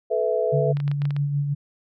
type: chord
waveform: sine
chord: A suspended second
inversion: none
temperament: equal with one note detuned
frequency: 432.9 / 493.9 / 659.3 Hz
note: A4 / B4 / E5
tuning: -28 / 0 / 0 cents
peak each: -24 dBFS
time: 0.1-0.73 s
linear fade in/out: 20 ms
type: tone with tremolo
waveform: sine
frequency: 143.3 Hz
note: D3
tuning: 42 cents flat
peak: -19 dBFS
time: 0.52-1.55 s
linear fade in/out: 20 ms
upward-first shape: sine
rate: 6.1 Hz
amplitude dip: 40%
type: clicks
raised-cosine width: 0.3 ms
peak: -21 dBFS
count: 8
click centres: 0.77 / 0.802 / 0.879 / 0.915 / 1.019 / 1.054 / 1.107 / 1.165 s
effects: none